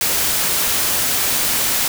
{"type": "noise", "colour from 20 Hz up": "white", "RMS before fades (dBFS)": -18, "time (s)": [0.01, 1.88], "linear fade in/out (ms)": 2, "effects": []}